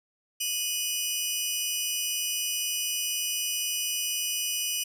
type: tone pair together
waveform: 15% pulse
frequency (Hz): 2489 / 2946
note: D#7 / F#7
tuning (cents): 0 / -8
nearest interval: minor third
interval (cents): 292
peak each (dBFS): -28 / -21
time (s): 0.4-4.84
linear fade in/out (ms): 10
effects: none